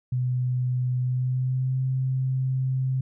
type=tone with pitch glide; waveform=sine; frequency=125.8 to 130.76 Hz; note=B2 to C3; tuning=+32 to -1 cents; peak=-22 dBFS; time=0.12-3.01 s; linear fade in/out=5 ms; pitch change=+67 cents; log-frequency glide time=1-1.81 s; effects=none

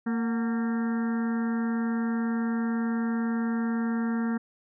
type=harmonic tone with a mistuned harmonic; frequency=229.5 Hz; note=A#3; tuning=27 cents flat; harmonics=1 / 2 / 3 / 4 / 5 / 6 / 7 / 8; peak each=-25 / -39 / -44 / -43 / -46 / -42 / -43 / -45 dBFS; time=0.06-4.38 s; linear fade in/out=10 ms; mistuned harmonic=3; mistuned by=+110 cents; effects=none

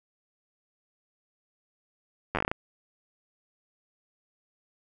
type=slowing click train; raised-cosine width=0.5 ms; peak=-12 dBFS; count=9; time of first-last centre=2.35-2.515 s; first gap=10 ms; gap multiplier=1.2; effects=none

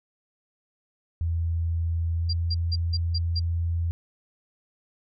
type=tone with pitch glide; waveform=sine; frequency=83.3 to 84.37 Hz; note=E2 to E2; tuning=+19 to +41 cents; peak=-23 dBFS; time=1.21-3.91 s; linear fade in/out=0 ms; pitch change=+22 cents; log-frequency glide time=2.17-2.28 s
type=tone bursts; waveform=sine; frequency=4758 Hz; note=D8; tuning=22 cents sharp; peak=-27 dBFS; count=6; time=2.29-3.398 s; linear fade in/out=10 ms; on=43 ms; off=170 ms
effects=none

